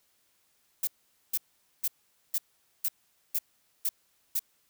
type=noise bursts; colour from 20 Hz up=violet; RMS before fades=-28 dBFS; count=8; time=0.83-4.394 s; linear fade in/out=5 ms; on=43 ms; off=460 ms; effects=white hiss -70 dBFS RMS until 4.69 s